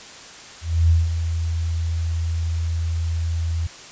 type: tone with ADSR envelope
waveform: sine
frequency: 82.8 Hz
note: E2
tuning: 8 cents sharp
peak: -11 dBFS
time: 0.61-3.67 s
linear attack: 290 ms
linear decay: 180 ms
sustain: -9 dB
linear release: 6 ms
effects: white hiss -40 dBFS RMS until 3.91 s + resampled to 16000 Hz